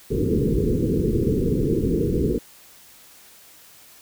white low-pass noise, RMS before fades -21 dBFS, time 0.1-2.39 s, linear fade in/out 20 ms, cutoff 470 Hz, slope 96 dB/octave, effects white hiss -49 dBFS RMS until 4.01 s

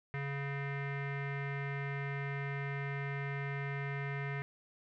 square tone with low-pass filter, 140 Hz, C#3, 18 cents sharp, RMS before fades -38 dBFS, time 0.14-4.42 s, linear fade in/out 0 ms, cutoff 2000 Hz, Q 6.4, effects none

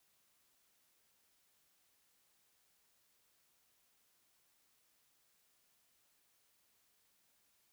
silence, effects white hiss -75 dBFS RMS until 7.72 s

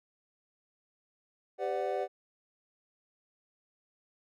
triangle chord, G major seventh, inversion none, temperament equal with one note detuned, 392 / 505.1 / 587.3 / 740 Hz, G4 / B4 / D5 / F#5, 0 / +39 / 0 / 0 cents, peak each -34 dBFS, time 1.58-2.08 s, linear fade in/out 50 ms, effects none

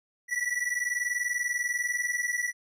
square tone pair together, 1941.7 / 1962 Hz, B6 / B6, -30 / -12 cents, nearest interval unison, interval 18 cents, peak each -31 / -31 dBFS, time 0.28-2.53 s, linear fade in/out 50 ms, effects low-pass 12000 Hz 12 dB/octave

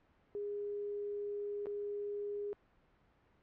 sine tone with dropouts, 410 Hz, G#4, 22 cents flat, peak -37 dBFS, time 0.35-2.53 s, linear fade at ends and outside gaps 0 ms, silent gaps 1.658-1.668 s, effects pink hiss -70 dBFS RMS until 3.42 s + low-pass 2000 Hz 12 dB/octave

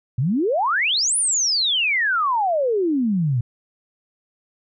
sine exponential two-way sweep, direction up then down, 113.9 to 10090 to 113.9 Hz, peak -17 dBFS, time 0.18-3.41 s, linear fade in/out 5 ms, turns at 1.17 s, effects none

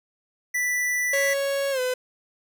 square tone, 1975.5 Hz, B6, in tune, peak -23 dBFS, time 0.54-1.34 s, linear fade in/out 10 ms
45% pulse tone with pitch glide, 554.4 to 505.5 Hz, C#5 to B4, 0 to +40 cents, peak -23 dBFS, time 1.13-1.94 s, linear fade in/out 5 ms, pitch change -160 cents, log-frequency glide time 1.71-1.8 s
effects none

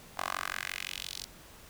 10% pulse tone with high-pass filter sweep, 45.82 Hz, F#1, 16 cents flat, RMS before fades -38 dBFS, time 0.17-1.26 s, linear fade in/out 10 ms, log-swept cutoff 860 to 4700 Hz, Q 2.2, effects pink hiss -53 dBFS RMS until 1.69 s

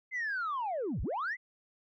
sine linear two-way sweep, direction down then up, 2093 to 30.46 to 2093 Hz, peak -30 dBFS, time 0.11-1.37 s, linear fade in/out 50 ms, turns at 1.02 s, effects tanh soft clip ceiling -29 dBFS

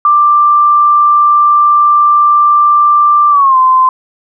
sine tone with pitch glide, 1181 to 1034.1 Hz, D6 to C6, +9 to -21 cents, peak -4 dBFS, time 0.05-3.89 s, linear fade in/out 2 ms, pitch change -230 cents, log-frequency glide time 3.3-3.57 s, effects none

